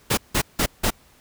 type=noise bursts; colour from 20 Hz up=pink; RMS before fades=-20 dBFS; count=4; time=0.1-0.906 s; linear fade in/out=10 ms; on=74 ms; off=170 ms; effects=pink hiss -55 dBFS RMS until 1.2 s